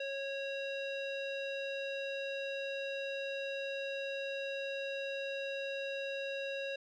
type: tone with low-pass filter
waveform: square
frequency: 549 Hz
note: C#5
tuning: 17 cents flat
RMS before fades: -39 dBFS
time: 0-6.76 s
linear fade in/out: 5 ms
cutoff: 3300 Hz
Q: 4.6
effects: none